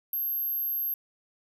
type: tone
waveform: sine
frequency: 12530 Hz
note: G9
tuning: 2 cents flat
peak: -27 dBFS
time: 0.13-0.94 s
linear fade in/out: 2 ms
effects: none